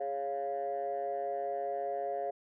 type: chord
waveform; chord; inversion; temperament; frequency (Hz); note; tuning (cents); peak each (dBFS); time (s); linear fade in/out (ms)
sine; Db major; second; equal; 415.3 / 554.4 / 698.5; Ab4 / Db5 / F5; 0 / 0 / 0; -38 / -36 / -34; 0-2.31; 10
effects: tanh soft clip ceiling -27 dBFS